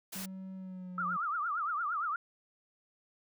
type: noise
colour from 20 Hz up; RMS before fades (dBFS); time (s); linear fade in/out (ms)
white; -42; 0.12-0.26; 10
type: tone with pitch glide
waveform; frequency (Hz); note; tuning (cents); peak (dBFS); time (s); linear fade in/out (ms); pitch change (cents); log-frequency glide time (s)
triangle; 189.4 to 178.87; F#3 to F3; +41 to +42; -39; 0.15-1.17; 10; -99; 0.55-1.04
type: tone with vibrato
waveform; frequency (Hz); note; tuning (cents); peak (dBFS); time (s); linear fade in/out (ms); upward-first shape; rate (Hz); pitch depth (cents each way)
sine; 1279; D#6; +47; -31; 0.98-2.16; 2; triangle; 8.7; 210
effects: none